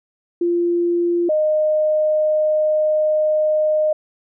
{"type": "tone pair in turn", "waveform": "sine", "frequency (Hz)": [346, 615.1], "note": ["F4", "D#5"], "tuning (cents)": [-16, -20], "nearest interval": "minor seventh", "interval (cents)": 996, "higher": "second", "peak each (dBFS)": [-15, -14], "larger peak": "second", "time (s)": [[0.41, 1.29], [1.29, 3.93]], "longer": "second", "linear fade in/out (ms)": 5, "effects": []}